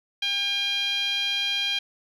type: tone with band-pass filter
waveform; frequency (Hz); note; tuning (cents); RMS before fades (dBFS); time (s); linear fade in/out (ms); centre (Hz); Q
10% pulse; 804; G5; +44; -26; 0.22-1.79; 5; 3100; 3.5
effects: none